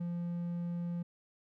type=tone; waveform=triangle; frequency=172.9 Hz; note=F3; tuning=17 cents flat; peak=-32 dBFS; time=0-1.03 s; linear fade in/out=10 ms; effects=none